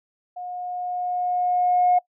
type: tone with level ramp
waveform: sine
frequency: 720 Hz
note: F#5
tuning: 47 cents flat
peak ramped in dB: -31 to -13 dBFS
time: 0.36-1.99 s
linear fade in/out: 10 ms
effects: noise-tail reverb RT60 0.1 s tail -22 dB re dry + tanh soft clip ceiling -10 dBFS